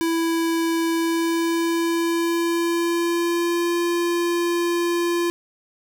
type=tone with pitch glide; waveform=square; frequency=330.9 to 344.4 Hz; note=E4 to F4; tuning=+7 to -24 cents; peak=-20 dBFS; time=0.01-5.3 s; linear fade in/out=0 ms; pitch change=+69 cents; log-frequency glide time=0.93-3.8 s; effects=none